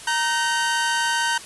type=tone pair together; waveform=sawtooth; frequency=932.3 / 1535.3 Hz; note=A#5 / G6; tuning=0 / -36 cents; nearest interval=major sixth; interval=864 cents; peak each=-19 dBFS; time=0.07-1.38 s; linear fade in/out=5 ms; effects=white hiss -39 dBFS RMS until 1.45 s + resampled to 24000 Hz